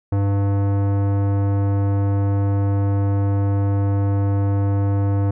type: tone with tanh clipping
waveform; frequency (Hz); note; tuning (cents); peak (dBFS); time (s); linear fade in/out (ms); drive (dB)
sine; 99.6; G2; +28; -18; 0.12-5.31; 5; 18
effects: none